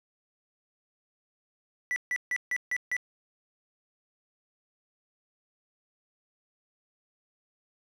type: tone bursts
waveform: triangle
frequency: 1969 Hz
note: B6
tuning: 6 cents flat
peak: -25 dBFS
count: 6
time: 1.91-2.966 s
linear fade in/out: 0 ms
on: 51 ms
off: 150 ms
effects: none